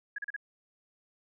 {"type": "tone bursts", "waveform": "sine", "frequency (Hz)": 1672, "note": "G#6", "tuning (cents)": 11, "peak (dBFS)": -33, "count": 4, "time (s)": [0.16, 0.364], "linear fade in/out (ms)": 5, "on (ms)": 24, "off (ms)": 36, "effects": []}